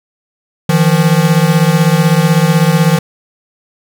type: beating tone pair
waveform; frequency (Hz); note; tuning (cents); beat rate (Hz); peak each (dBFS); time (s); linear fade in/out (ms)
square; 155.56 / 171.56; D#3 / F3; 0 / -31; 16; -11; 0.69-2.99; 5
effects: none